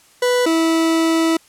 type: tone pair in turn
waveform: 40% pulse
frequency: 493.9 / 326.5 Hz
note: B4 / E4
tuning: 0 / -17 cents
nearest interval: perfect fifth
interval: 717 cents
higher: first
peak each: -13 dBFS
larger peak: neither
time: 0.22-0.46 / 0.46-1.37 s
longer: second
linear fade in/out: 5 ms
effects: white hiss -51 dBFS RMS until 1.48 s + low-pass 11000 Hz 12 dB/octave